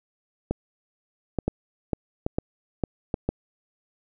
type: two click trains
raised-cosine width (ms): 2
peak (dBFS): -11 / -10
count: 4 / 5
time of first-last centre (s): 0.51-3.142 / 1.48-3.29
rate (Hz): 1.14 / 2.21
effects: none